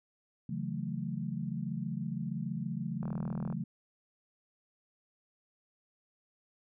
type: chord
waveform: sine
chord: F# minor seventh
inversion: second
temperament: equal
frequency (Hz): 138.59 / 164.81 / 185 / 220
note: C#3 / E3 / F#3 / A3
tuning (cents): 0 / 0 / 0 / 0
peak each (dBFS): -39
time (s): 0.49-3.64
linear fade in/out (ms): 5
type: click train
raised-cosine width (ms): 1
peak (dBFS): -30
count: 21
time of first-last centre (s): 3.03-3.526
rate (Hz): 40.3
effects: none